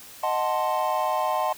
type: chord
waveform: triangle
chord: D# diminished seventh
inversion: none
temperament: equal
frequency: 622.3 / 740 / 880 / 1046.5 Hz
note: D#5 / F#5 / A5 / C6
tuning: 0 / 0 / 0 / 0 cents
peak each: -26 dBFS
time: 0.23-1.53 s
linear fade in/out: 5 ms
effects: white hiss -45 dBFS RMS until 1.57 s